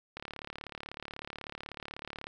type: click train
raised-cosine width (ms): 0.3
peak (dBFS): -24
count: 77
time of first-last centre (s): 0.17-2.269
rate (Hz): 36.2
effects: none